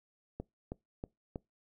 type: click train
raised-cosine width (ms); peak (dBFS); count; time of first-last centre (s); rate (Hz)
2; -25; 4; 0.4-1.358; 3.13
effects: noise-tail reverb RT60 0.2 s tail -24 dB re dry